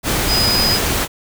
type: tone in noise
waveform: sine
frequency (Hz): 4978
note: D#8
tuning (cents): 0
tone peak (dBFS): -15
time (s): 0.27-0.8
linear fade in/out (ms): 50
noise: pink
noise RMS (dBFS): -18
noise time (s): 0.03-1.08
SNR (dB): 0
effects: none